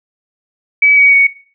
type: tone with pitch steps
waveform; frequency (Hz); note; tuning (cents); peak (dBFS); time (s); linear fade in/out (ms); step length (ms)
sine; 2286 / 2258 / 2231; D7 / C#7 / C#7; -47 / +31 / +11; -5; 0.82-1.27; 5; 150
effects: noise-tail reverb RT60 0.4 s tail -17 dB re dry